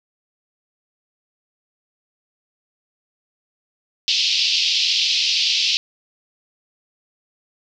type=band-pass noise; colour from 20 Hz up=white; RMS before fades=-19 dBFS; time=4.08-5.77 s; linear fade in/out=0 ms; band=2600 to 5200 Hz; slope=48 dB/octave; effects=none